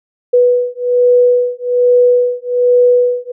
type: beating tone pair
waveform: sine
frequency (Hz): 491 / 492.2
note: B4 / B4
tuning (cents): -10 / -6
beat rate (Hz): 1.2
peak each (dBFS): -11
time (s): 0.33-3.32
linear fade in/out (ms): 10
effects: none